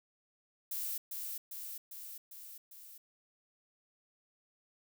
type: noise with echo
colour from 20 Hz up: violet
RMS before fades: -38 dBFS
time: 0.71-0.98 s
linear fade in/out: 5 ms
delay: 400 ms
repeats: 5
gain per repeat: -3 dB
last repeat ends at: 2.98 s
effects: none